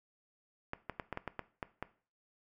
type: clicks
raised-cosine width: 0.5 ms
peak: -22 dBFS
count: 9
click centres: 0.734 / 0.897 / 0.998 / 1.127 / 1.174 / 1.277 / 1.393 / 1.628 / 1.826 s
effects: noise-tail reverb RT60 0.4 s tail -17 dB re dry